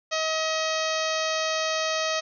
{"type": "harmonic tone", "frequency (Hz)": 635, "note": "D#5", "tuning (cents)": 35, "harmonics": [1, 2, 3, 4, 5, 6, 7, 8, 9, 10], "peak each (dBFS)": [-28, -31, -33, -34, -35, -36, -36, -37, -38, -38], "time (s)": [0.11, 2.21], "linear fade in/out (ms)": 20, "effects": []}